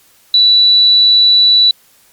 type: tone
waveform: sine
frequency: 3951 Hz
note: B7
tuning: in tune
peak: -5 dBFS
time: 0.34-1.71 s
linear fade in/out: 2 ms
effects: white hiss -49 dBFS RMS until 2.12 s + Opus 48 kbps